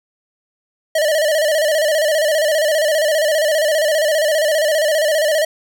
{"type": "tone with vibrato", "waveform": "square", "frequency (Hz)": 614, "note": "D#5", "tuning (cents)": -23, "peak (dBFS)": -14, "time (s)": [0.95, 5.45], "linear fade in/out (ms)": 5, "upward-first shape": "square", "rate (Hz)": 15, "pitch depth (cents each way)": 69, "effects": []}